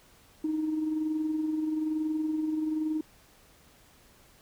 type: tone with amplitude modulation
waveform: sine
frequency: 311.1 Hz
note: D#4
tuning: in tune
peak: -24 dBFS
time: 0.44-3.01 s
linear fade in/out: 5 ms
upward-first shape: sine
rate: 21.1 Hz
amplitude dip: 45%
effects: tanh soft clip ceiling -22 dBFS + pink hiss -59 dBFS RMS until 4.41 s